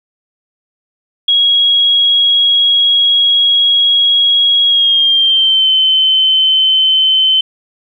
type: tone with pitch glide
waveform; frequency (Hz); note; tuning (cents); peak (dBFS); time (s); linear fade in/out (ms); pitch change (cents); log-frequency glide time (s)
sine; 3308 to 3069; G#7 to G7; -8 to -37; -7; 1.28-7.41; 5; -129; 4.65-5.7
effects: 8-bit